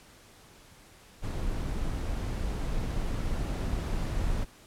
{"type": "noise with level ramp", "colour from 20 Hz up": "brown", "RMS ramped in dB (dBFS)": [-32, -29], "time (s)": [1.22, 4.45], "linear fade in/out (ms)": 20, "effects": ["pink hiss -55 dBFS RMS until 4.66 s", "low-pass 12000 Hz 12 dB/octave"]}